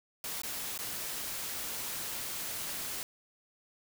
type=noise with dropouts; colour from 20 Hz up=white; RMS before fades=-38 dBFS; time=0.24-3.03 s; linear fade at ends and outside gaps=1 ms; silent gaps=0.418-0.434 / 0.777-0.789 s; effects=none